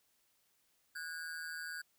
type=ring-modulated tone; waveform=square; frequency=1546 Hz; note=G6; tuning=24 cents flat; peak=-39 dBFS; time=0.95-1.82 s; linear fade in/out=10 ms; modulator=80.7 Hz; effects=white hiss -75 dBFS RMS until 1.98 s